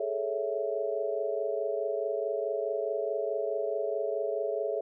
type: chord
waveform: sine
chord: A major seventh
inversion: third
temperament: equal with one note detuned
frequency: 415.3 / 440 / 558.9 / 659.3 Hz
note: G#4 / A4 / C#5 / E5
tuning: 0 / 0 / +14 / 0 cents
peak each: -34 dBFS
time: 0-4.81 s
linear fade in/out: 5 ms
effects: none